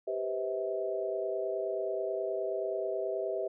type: chord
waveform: sine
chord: C major seventh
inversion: second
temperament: equal with one note detuned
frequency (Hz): 392 / 493.9 / 523.3 / 644.9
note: G4 / B4 / C5 / E5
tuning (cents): 0 / 0 / 0 / -38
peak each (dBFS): -35 / -39 / -40 / -34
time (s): 0.07-3.48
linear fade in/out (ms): 10
effects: none